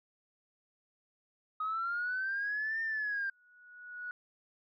sine linear two-way sweep, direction up then down, 1253 to 1814 to 1574 Hz, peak -31 dBFS, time 1.6-3.3 s, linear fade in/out 5 ms, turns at 2.82 s
sine tone with exponential growth, 1463 Hz, F#6, 20 cents flat, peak -36 dBFS, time 3.09-4.11 s, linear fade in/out 1 ms, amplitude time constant 220 ms
effects tanh soft clip ceiling -27 dBFS

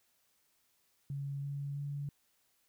sine tone with pitch steps, 140 / 141.46 / 142.94 Hz, C#3 / C#3 / D3, +18 / +35 / -47 cents, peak -36 dBFS, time 1.1-2.09 s, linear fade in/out 2 ms, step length 330 ms, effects white hiss -74 dBFS RMS until 2.68 s

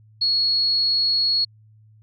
sine tone, 4337 Hz, C#8, 39 cents flat, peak -17 dBFS, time 0.21-1.45 s, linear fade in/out 10 ms, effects added 108 Hz sine -49 dBFS peak until 2.02 s

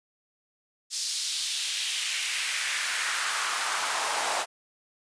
pink noise with high-pass filter sweep, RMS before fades -29 dBFS, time 0.9-4.46 s, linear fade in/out 50 ms, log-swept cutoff 5000 to 720 Hz, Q 1.9, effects resampled to 22050 Hz

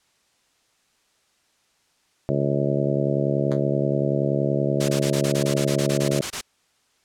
harmonic tone, 70.5 Hz, C#2, 30 cents sharp, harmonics 2 / 3 / 4 / 5 / 6 / 7 / 8 / 9, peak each -24 / -28 / -30 / -27 / -30 / -32 / -28 / -29 dBFS, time 2.29-6.21 s, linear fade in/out 0 ms
5% pulse tone with exponential decay, 134.5 Hz, C3, 48 cents sharp, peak -20 dBFS, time 3.51-3.62 s, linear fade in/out 2 ms, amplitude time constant 23 ms
white noise bursts, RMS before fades -27 dBFS, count 15, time 4.8-6.413 s, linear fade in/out 10 ms, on 87 ms, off 22 ms
effects white hiss -65 dBFS RMS until 7.04 s + low-pass 8000 Hz 12 dB/octave

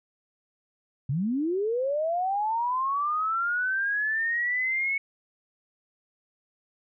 sine linear sweep, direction up, 123.47 to 2217 Hz, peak -24 dBFS, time 1.09-4.98 s, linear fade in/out 5 ms, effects none

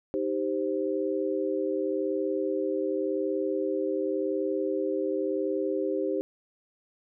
sine chord, C minor, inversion first, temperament equal, 311.1 / 392 / 523.3 Hz, Eb4 / G4 / C5, 0 / 0 / 0 cents, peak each -31 / -29 / -31 dBFS, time 0.14-6.21 s, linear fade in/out 0 ms, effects none

